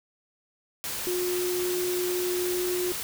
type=tone in noise; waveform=sine; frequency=359.5 Hz; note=F#4; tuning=50 cents flat; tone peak=-26 dBFS; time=1.07-2.92 s; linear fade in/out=0 ms; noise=white; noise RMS=-33 dBFS; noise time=0.84-3.03 s; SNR=+4 dB; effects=none